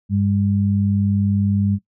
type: tone pair together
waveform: sine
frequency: 100 / 200 Hz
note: G2 / G3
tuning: +35 / +35 cents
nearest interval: octave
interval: 1200 cents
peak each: -18 dBFS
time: 0.09-1.79 s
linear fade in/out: 50 ms
effects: noise-tail reverb RT60 0.1 s tail -18 dB re dry